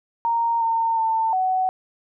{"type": "tone with pitch steps", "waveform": "sine", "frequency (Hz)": [928, 911, 895, 748], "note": ["A#5", "A#5", "A5", "F#5"], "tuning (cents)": [-8, -40, 29, 19], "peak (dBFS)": -18, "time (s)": [0.25, 1.69], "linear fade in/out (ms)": 0, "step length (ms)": 360, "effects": []}